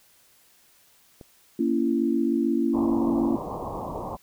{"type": "click", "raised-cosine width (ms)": 2, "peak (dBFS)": -29, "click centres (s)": 1.212}
{"type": "chord", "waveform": "sine", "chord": "A# diminished", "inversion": "none", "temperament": "just", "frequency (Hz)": [233.1, 279.7, 335.6], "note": ["A#3", "C#4", "E4"], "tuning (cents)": [0, 16, 31], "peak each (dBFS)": -25, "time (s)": [1.59, 3.36], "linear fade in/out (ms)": 5}
{"type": "low-pass noise", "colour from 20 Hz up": "white", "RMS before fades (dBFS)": -33, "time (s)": [2.73, 4.17], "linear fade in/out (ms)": 20, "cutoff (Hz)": 1100, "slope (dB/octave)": 96}
{"effects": ["white hiss -59 dBFS RMS until 4.22 s"]}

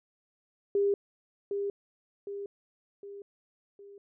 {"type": "tone with echo", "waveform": "sine", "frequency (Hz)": 401.6, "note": "G4", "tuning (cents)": 42, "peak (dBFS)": -23, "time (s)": [0.75, 0.94], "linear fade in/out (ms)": 2, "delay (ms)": 760, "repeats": 4, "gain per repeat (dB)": -6, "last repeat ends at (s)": 3.98, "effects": []}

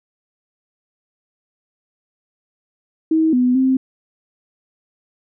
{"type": "tone with pitch steps", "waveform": "sine", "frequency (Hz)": [319.1, 249.5, 262], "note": ["D#4", "B3", "C4"], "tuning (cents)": [44, 18, 2], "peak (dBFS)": -12, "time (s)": [3.11, 3.77], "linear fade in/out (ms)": 5, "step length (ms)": 220, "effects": []}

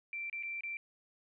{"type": "tone with dropouts", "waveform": "sine", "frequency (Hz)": 2349, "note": "D7", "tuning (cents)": 0, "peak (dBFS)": -37, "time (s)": [0.13, 0.77], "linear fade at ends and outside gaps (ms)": 1, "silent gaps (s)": [[0.298, 0.328], [0.427, 0.433], [0.608, 0.635]], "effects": []}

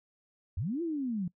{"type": "linear two-way sweep", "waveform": "sine", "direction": "up then down", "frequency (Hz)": [69.3, 349.2, 167.9], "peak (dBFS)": -30, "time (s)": [0.57, 1.28], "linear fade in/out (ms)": 5, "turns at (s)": 0.82, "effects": ["noise-tail reverb RT60 0.1 s tail -23 dB re dry"]}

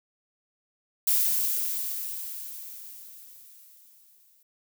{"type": "noise with exponential decay", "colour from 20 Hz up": "violet", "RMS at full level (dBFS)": -22, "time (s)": [1.07, 4.43], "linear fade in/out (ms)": 5, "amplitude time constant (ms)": 730, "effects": []}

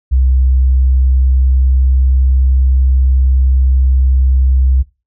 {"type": "tone with pitch glide", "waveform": "sine", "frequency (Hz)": [64.7, 65.26], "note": ["C2", "C2"], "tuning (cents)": [-19, -4], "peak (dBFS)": -6, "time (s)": [0.11, 4.83], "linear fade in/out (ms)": 20, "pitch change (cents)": 15, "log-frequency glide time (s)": [0.3, 2.23], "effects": ["noise-tail reverb RT60 0.3 s tail -22 dB re dry", "tanh soft clip ceiling -3 dBFS"]}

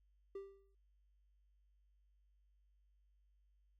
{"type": "tone with exponential decay", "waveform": "triangle", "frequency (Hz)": 392.9, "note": "G4", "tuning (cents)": 4, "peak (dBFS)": -40, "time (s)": [0.35, 0.75], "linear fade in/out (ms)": 5, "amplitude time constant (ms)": 85, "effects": ["added 50 Hz sine -70 dBFS peak until 3.79 s"]}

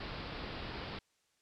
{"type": "low-pass noise", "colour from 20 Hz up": "pink", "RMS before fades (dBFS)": -43, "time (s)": [0, 0.99], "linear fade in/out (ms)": 5, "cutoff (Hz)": 5000, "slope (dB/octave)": 96, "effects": ["white hiss -75 dBFS RMS until 1.41 s", "low-pass 8000 Hz 12 dB/octave"]}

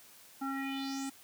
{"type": "tone with low-pass filter sweep", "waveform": "square", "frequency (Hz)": 271.3, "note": "C#4", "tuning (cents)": -37, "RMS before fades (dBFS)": -37, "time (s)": [0.41, 1.1], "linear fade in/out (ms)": 10, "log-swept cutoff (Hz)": [1100, 9200], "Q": 4.5, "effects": ["white hiss -57 dBFS RMS until 1.23 s", "high-pass 60 Hz 12 dB/octave"]}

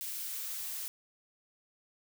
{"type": "noise with high-pass filter sweep", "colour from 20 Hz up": "blue", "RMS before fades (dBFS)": -39, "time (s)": [0.01, 0.88], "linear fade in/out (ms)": 0, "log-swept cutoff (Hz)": [2000, 390], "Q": 0.76, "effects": []}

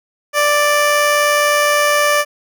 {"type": "tone with amplitude modulation", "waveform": "15% pulse", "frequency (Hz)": 588, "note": "D5", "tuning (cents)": 2, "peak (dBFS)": -4, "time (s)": [0.33, 2.25], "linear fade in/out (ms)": 50, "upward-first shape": "sine", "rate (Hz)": 99.3, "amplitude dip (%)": 25, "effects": []}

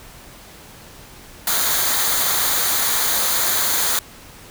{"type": "noise with comb filter", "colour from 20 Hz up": "white", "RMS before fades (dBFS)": -19, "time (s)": [1.47, 3.99], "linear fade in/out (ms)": 2, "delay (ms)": 0.37, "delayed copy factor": -0.55, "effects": ["pink hiss -42 dBFS RMS until 4.5 s"]}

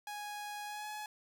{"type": "tone with pitch glide", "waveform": "sawtooth", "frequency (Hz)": [830, 845.5], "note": ["G#5", "G#5"], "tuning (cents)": [-1, 31], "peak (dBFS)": -37, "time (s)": [0.07, 1.06], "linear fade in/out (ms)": 2, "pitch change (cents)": 32, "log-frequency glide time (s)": [0.65, 0.88], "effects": []}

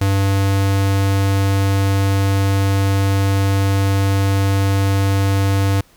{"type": "tone", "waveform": "square", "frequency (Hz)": 98, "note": "G2", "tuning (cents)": 0, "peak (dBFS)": -14, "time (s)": [0.01, 5.81], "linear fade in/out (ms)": 5, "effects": ["pink hiss -52 dBFS RMS until 5.96 s"]}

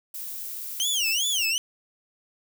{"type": "noise", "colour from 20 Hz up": "violet", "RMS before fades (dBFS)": -35, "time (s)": [0.14, 1.46], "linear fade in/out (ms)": 5}
{"type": "tone with vibrato", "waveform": "25% pulse", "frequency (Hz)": 3012, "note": "F#7", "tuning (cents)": 30, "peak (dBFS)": -19, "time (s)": [0.8, 1.58], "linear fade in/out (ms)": 0, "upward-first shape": "sine", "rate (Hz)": 2.6, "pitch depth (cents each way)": 250}
{"effects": []}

